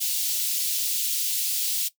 white high-pass noise, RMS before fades -26 dBFS, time 0-1.89 s, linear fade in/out 20 ms, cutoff 3000 Hz, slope 24 dB/octave, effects noise-tail reverb RT60 0.1 s tail -17 dB re dry

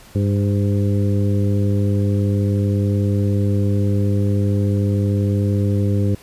harmonic tone with a mistuned harmonic, 100.4 Hz, G2, 42 cents sharp, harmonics 1 / 2 / 3 / 4 / 5, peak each -16 / -22 / -26 / -28 / -30 dBFS, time 0.15-6.15 s, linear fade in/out 5 ms, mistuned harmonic 5, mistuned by +33 cents, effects pink hiss -45 dBFS RMS until 6.22 s + resampled to 32000 Hz

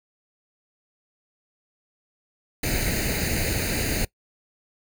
pink noise with comb filter, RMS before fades -25 dBFS, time 2.63-4.05 s, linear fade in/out 5 ms, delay 0.45 ms, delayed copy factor +0.8, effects noise-tail reverb RT60 0.1 s tail -22 dB re dry

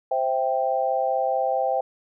sine chord, C major, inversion none, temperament equal, 523.3 / 659.3 / 784 Hz, C5 / E5 / G5, 0 / 0 / 0 cents, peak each -25 / -26 / -24 dBFS, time 0.11-1.81 s, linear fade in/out 5 ms, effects none

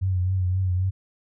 sine tone with vibrato, 92.5 Hz, F#2, in tune, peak -20 dBFS, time 0.01-0.91 s, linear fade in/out 20 ms, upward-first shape triangle, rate 3.8 Hz, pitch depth 56 cents each way, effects none

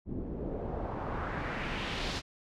pink noise with low-pass filter sweep, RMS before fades -36 dBFS, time 0.05-2.22 s, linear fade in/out 50 ms, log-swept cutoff 270 to 5000 Hz, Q 1.6, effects none

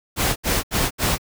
pink noise bursts, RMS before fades -20 dBFS, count 4, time 0.16-1.182 s, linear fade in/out 50 ms, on 200 ms, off 74 ms, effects none

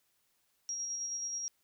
sine tone with tremolo, 5640 Hz, F8, 16 cents sharp, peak -34 dBFS, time 0.69-1.48 s, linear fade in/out 0 ms, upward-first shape square, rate 9.4 Hz, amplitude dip 25%, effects white hiss -75 dBFS RMS until 1.63 s

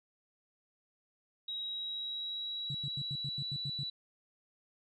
sine tone with pitch glide, 3830 to 3945 Hz, A#7 to B7, +46 to -3 cents, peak -36 dBFS, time 1.48-3.9 s, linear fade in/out 5 ms, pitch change +51 cents, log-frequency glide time 1.61-3.53 s
sine tone bursts, 140 Hz, C#3, 18 cents sharp, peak -36 dBFS, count 9, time 2.7-3.834 s, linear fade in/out 2 ms, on 46 ms, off 90 ms
effects tanh soft clip ceiling -26 dBFS

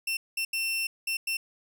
sawtooth tone bursts at uneven times, 2700 Hz, E7, 41 cents sharp, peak -24 dBFS, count 5, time 0.07-0.17 / 0.37-0.45 / 0.53-0.87 / 1.07-1.17 / 1.27-1.37 s, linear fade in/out 5 ms, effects none

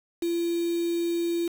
sine tone with quantisation, 340.3 Hz, F4, 45 cents flat, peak -24 dBFS, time 0.22-1.48 s, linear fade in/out 5 ms, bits 6, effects none

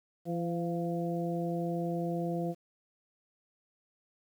harmonic tone with a mistuned harmonic, 170 Hz, F3, 46 cents flat, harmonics 1 / 2 / 3 / 4, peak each -33 / -36 / -38 / -39 dBFS, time 0.25-2.55 s, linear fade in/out 50 ms, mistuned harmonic 4, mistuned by +30 cents, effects 10-bit

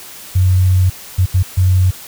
sine tone bursts at uneven times, 92.4 Hz, F#2, 2 cents flat, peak -8 dBFS, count 4, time 0.35-0.9 / 1.18-1.26 / 1.34-1.43 / 1.57-1.91 s, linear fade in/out 10 ms, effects white hiss -34 dBFS RMS until 2.07 s

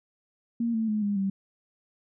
sine tone with pitch steps, 233.1 / 222.8 / 213 / 203.6 / 194.66 Hz, A#3 / A3 / G#3 / G#3 / G3, 0 / +22 / +44 / -34 / -12 cents, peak -24 dBFS, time 0.6-1.3 s, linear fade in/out 5 ms, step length 140 ms, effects none

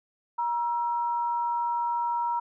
sine tone pair together, 948.4 / 1333 Hz, A#5 / E6, +30 / +19 cents, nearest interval tritone, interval 589 cents, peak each -25 / -37 dBFS, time 0.38-2.4 s, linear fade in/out 10 ms, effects none

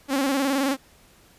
sawtooth tone with vibrato, 273 Hz, C#4, 26 cents flat, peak -17 dBFS, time 0.08-0.77 s, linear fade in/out 50 ms, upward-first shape square, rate 19 Hz, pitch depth 60 cents each way, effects pink hiss -55 dBFS RMS until 1.38 s + resampled to 32000 Hz

